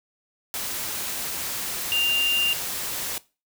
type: tone in noise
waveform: sine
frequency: 2794 Hz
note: F7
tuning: in tune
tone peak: -20 dBFS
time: 1.92-2.53 s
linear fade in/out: 0 ms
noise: white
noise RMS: -30 dBFS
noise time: 0.54-3.18 s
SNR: +7 dB
effects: noise-tail reverb RT60 0.3 s tail -20 dB re dry